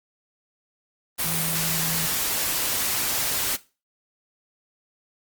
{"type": "tone in noise", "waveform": "sine", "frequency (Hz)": 162.8, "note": "E3", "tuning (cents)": -21, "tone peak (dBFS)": -31, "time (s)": [1.24, 2.07], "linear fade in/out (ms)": 20, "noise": "white", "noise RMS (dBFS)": -25, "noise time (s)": [1.18, 3.57], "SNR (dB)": -9, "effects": ["noise-tail reverb RT60 0.3 s tail -18 dB re dry", "Opus 32 kbps"]}